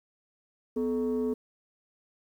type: tone pair together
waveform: sine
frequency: 249.6 / 432.8 Hz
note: B3 / A4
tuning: +19 / -29 cents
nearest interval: minor seventh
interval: 952 cents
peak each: -27 dBFS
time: 0.76-1.34 s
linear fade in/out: 10 ms
effects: tanh soft clip ceiling -23 dBFS + 10-bit